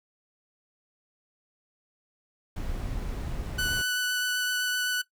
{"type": "noise", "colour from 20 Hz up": "brown", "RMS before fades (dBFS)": -33, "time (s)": [2.56, 3.82], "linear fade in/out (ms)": 5}
{"type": "tone with vibrato", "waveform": "sawtooth", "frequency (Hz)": 1489, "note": "F#6", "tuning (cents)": 11, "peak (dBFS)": -22, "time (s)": [3.58, 5.02], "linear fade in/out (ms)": 10, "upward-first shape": "triangle", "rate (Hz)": 7.8, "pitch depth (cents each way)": 11}
{"effects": ["noise-tail reverb RT60 0.1 s tail -17 dB re dry"]}